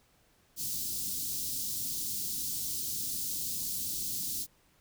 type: band-stop noise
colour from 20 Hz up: white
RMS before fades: -35 dBFS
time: 0.56-4.47 s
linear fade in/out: 50 ms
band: 300 to 4200 Hz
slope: 24 dB/octave
effects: pink hiss -67 dBFS RMS until 4.8 s